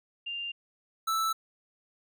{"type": "tone pair in turn", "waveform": ["sine", "square"], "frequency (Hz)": [2794, 1318.6], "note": ["F7", "E6"], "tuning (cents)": [0, 0], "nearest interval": "octave + minor second", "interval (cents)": 1300, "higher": "first", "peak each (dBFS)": [-33, -27], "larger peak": "second", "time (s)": [[0.26, 0.52], [1.07, 1.33]], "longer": "neither", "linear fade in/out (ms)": 10, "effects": []}